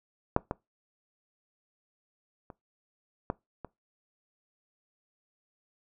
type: clicks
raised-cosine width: 1 ms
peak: -8 / -16 / -30 / -15 / -25 dBFS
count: 5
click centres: 0.364 / 0.511 / 2.502 / 3.301 / 3.647 s
effects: noise-tail reverb RT60 0.2 s tail -22 dB re dry